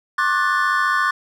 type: chord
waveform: triangle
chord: D major seventh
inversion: third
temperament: equal with one note detuned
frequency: 1080.3 / 1174.7 / 1480 / 1760 Hz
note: C#6 / D6 / F#6 / A6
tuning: -45 / 0 / 0 / 0 cents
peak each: -20 dBFS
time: 0.18-1.11 s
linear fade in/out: 5 ms
effects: none